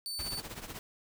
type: tone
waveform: sawtooth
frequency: 4530 Hz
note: C#8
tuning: 37 cents sharp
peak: -33 dBFS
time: 0.06-0.4 s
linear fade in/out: 0 ms
type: noise with tremolo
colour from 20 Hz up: pink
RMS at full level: -40 dBFS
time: 0.19-0.79 s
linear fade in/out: 0 ms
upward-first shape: triangle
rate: 16 Hz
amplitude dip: 80%
effects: none